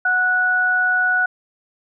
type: tone pair together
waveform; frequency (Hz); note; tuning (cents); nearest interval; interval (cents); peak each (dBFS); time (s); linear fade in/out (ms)
sine; 735.5 / 1472; F#5 / F#6; -11 / -9; octave; 1202; -24 / -15; 0.05-1.26; 5
effects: none